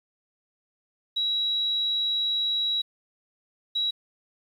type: tone pair in turn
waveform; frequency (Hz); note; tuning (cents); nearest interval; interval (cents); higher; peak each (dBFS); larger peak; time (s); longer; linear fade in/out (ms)
sine; 3880 / 3880; B7 / B7; -31 / -31; unison; 0; neither; -23; neither; 1.16-2.82 / 3.75-3.91; first; 10
effects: 9-bit